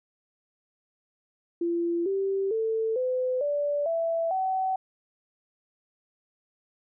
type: tone with pitch steps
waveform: sine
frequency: 341.3 / 389.8 / 445.2 / 508.4 / 580.7 / 663.2 / 757.4 Hz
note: F4 / G4 / A4 / C5 / D5 / E5 / F#5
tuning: -40 / -10 / +20 / -50 / -20 / +10 / +40 cents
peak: -24 dBFS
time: 1.61-4.76 s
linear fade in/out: 5 ms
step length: 450 ms
effects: none